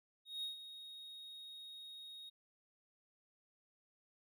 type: tone with ADSR envelope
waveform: triangle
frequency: 3746 Hz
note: A#7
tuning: 8 cents sharp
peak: -37 dBFS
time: 0.25-2.3 s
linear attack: 180 ms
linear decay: 130 ms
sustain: -11 dB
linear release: 14 ms
effects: none